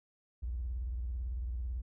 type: tone with vibrato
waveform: triangle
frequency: 60.4 Hz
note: B1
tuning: 38 cents flat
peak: -30 dBFS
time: 0.42-1.82 s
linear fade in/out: 20 ms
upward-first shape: sine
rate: 18 Hz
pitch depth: 240 cents each way
effects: tanh soft clip ceiling -32 dBFS